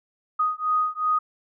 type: beating tone pair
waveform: sine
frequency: 1244.5 / 1247.2 Hz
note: D#6 / D#6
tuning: 0 / +4 cents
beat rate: 2.7 Hz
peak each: -24 dBFS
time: 0.39-1.19 s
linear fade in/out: 10 ms
effects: none